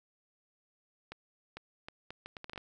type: accelerating click train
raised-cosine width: 0.3 ms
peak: -27 dBFS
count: 11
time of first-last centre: 1.12-2.578 s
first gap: 450 ms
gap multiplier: 0.7
effects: none